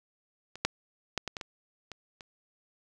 clicks, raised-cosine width 0.2 ms, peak -26 / -8 / -12 / -17 / -19 / -20 / -24 / -28 dBFS, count 8, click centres 0.556 / 0.65 / 1.177 / 1.277 / 1.368 / 1.412 / 1.917 / 2.208 s, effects none

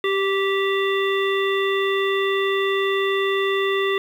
harmonic tone with a mistuned harmonic, 392 Hz, G4, in tune, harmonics 1 / 3 / 5 / 7 / 9, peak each -20 / -27 / -26 / -32 / -30 dBFS, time 0.04-3.98 s, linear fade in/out 2 ms, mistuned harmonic 3, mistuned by -17 cents, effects 8-bit

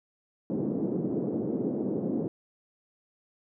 white band-pass noise, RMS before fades -30 dBFS, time 0.5-2.28 s, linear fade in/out 0 ms, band 160 to 390 Hz, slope 24 dB/octave, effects none

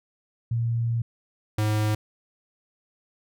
sine / square tone pair in turn, 116.54 / 106.87 Hz, A#2 / A2, 0 / -50 cents, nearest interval minor second, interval 150 cents, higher first, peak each -22 dBFS, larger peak neither, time 0.51-1.02 / 1.58-1.95 s, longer first, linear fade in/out 5 ms, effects none

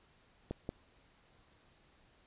clicks, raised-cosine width 2 ms, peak -24 dBFS, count 2, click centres 0.51 / 0.691 s, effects pink hiss -67 dBFS RMS until 2.26 s + resampled to 8000 Hz

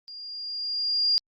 sine tone with level ramp, 4811 Hz, D8, 41 cents sharp, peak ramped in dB -39 to -18 dBFS, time 0.08-1.18 s, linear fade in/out 0 ms, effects Opus 48 kbps

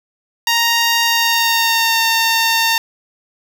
10% pulse tone with pitch glide, 932.3 to 910.5 Hz, A#5 to A#5, 0 to -41 cents, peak -4 dBFS, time 0.47-2.78 s, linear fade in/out 2 ms, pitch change -41 cents, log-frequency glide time 1.04-2.03 s, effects none

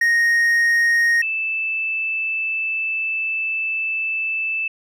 triangle / sine tone pair in turn, 1864 / 2636 Hz, A#6 / E7, -1 / -1 cents, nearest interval tritone, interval 600 cents, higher second, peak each -12 / -20 dBFS, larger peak first, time 0.01-1.22 / 1.22-4.68 s, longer second, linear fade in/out 5 ms, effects none

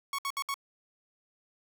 sawtooth tone bursts, 1108.7 Hz, C#6, in tune, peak -27 dBFS, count 4, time 0.13-0.542 s, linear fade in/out 2 ms, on 55 ms, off 64 ms, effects none

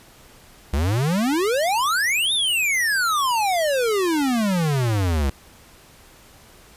square exponential two-way sweep, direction up then down, 65.41 to 3729 to 65.41 Hz, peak -19 dBFS, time 0.73-5.3 s, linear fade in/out 5 ms, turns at 2.33 s, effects pink hiss -49 dBFS RMS until 6.76 s + resampled to 32000 Hz

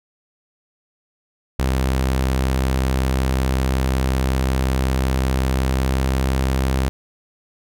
sawtooth tone with pitch glide, 65.41 to 65.86 Hz, C2 to C2, 0 to +12 cents, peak -13 dBFS, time 1.59-6.89 s, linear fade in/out 0 ms, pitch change +12 cents, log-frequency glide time 5.66-5.98 s, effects none

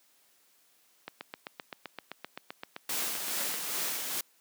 click train, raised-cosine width 0.3 ms, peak -22 dBFS, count 20, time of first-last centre 1.08-3.541 s, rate 7.72 Hz
white noise with tremolo, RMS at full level -32 dBFS, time 2.89-4.21 s, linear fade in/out 5 ms, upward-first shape sine, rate 2.4 Hz, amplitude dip 40%
effects white hiss -66 dBFS RMS until 4.4 s + high-pass 200 Hz 12 dB/octave

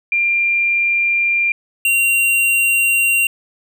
sine / square tone pair in turn, 2387 / 2760 Hz, D7 / F7, +28 / -21 cents, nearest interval minor third, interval 251 cents, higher second, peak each -13 dBFS, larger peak neither, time 0.12-1.52 / 1.85-3.27 s, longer second, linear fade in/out 2 ms, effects none

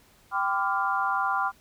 sine chord, G dominant seventh, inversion none, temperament equal with one note detuned, 784 / 1012 / 1174.7 / 1396.9 Hz, G5 / B5 / D6 / F6, 0 / +42 / 0 / 0 cents, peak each -29 dBFS, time 0.31-1.52 s, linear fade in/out 50 ms, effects pink hiss -59 dBFS RMS until 1.6 s

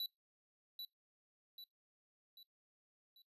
square tone with echo, 3951 Hz, B7, in tune, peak -39 dBFS, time 0-0.06 s, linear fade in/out 2 ms, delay 790 ms, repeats 4, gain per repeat -6 dB, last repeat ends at 3.22 s, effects noise-tail reverb RT60 0.2 s tail -24 dB re dry + resampled to 32000 Hz

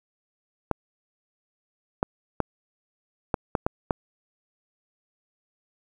clicks, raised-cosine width 1 ms, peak -8 dBFS, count 7, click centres 0.713 / 2.029 / 2.403 / 3.342 / 3.552 / 3.665 / 3.908 s, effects 8-bit

